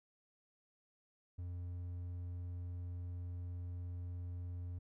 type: tone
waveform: triangle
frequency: 88.3 Hz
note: F2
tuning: 20 cents sharp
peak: -39 dBFS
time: 1.38-4.79 s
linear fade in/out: 10 ms
effects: none